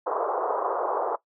pink band-pass noise, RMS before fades -27 dBFS, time 0.06-1.16 s, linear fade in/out 10 ms, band 410 to 1200 Hz, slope 48 dB/octave, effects noise-tail reverb RT60 0.1 s tail -17 dB re dry

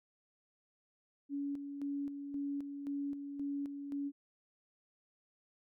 sine tone with tremolo, 282.6 Hz, C#4, 34 cents sharp, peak -35 dBFS, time 1.29-4.12 s, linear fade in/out 50 ms, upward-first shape square, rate 1.9 Hz, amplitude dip 50%, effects none

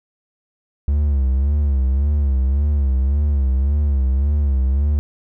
triangle tone with vibrato, 69.3 Hz, C#2, in tune, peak -12 dBFS, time 0.88-4.99 s, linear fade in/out 0 ms, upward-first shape sine, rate 1.8 Hz, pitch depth 110 cents each way, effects none

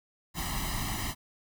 pink noise with comb filter, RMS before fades -33 dBFS, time 0.34-1.15 s, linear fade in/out 50 ms, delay 1 ms, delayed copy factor +0.9, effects none

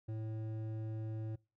sine tone with hard clipping, 110 Hz, A2, in tune, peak -40 dBFS, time 0.08-1.36 s, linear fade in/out 10 ms, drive 10 dB, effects noise-tail reverb RT60 0.3 s tail -24 dB re dry

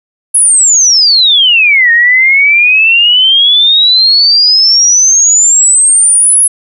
sine exponential two-way sweep, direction down then up, 10690 to 1842 to 10690 Hz, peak -3 dBFS, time 0.34-6.48 s, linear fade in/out 10 ms, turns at 1.91 s, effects none

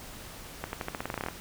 accelerating click train, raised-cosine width 0.5 ms, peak -17 dBFS, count 14, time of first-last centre 0.64-1.285 s, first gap 91 ms, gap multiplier 0.89, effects pink hiss -45 dBFS RMS until 1.4 s

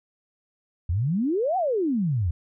sine exponential two-way sweep, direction up then down, 77.78 to 782 to 77.78 Hz, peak -21 dBFS, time 0.89-2.31 s, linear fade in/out 5 ms, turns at 1.57 s, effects none

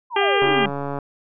sine exponential sweep, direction down, 1046.5 to 174.61 Hz, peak -24 dBFS, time 0.1-0.71 s, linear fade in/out 50 ms
harmonic tone, 400 Hz, G4, 35 cents sharp, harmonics 1 / 2 / 3 / 4 / 5 / 6 / 7 / 8, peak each -20 / -23 / -25 / -26 / -27 / -28 / -28 / -29 dBFS, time 0.16-0.66 s, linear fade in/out 5 ms
click train, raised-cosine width 1 ms, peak -14 dBFS, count 81, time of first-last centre 0.42-0.987 s, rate 141 Hz
effects none

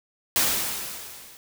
white noise with level ramp, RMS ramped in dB -20 to -48 dBFS, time 0.36-1.37 s, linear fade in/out 0 ms, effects none

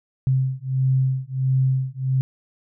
sine beating tone pair, 130.81 / 132.31 Hz, C3 / C3, 0 / +20 cents, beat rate 1.5 Hz, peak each -21 dBFS, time 0.27-2.21 s, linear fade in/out 0 ms, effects none

